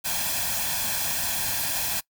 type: noise with comb filter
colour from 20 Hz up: white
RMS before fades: -27 dBFS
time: 0.04-2.01 s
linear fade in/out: 20 ms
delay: 1.2 ms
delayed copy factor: +0.65
effects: noise-tail reverb RT60 0.1 s tail -22 dB re dry